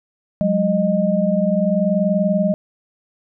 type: tone cluster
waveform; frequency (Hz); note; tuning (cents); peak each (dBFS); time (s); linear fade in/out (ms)
sine; 183 / 203.5 / 617; F#3 / G#3 / D#5; -19 / -35 / -15; -19; 0.41-2.54; 0
effects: none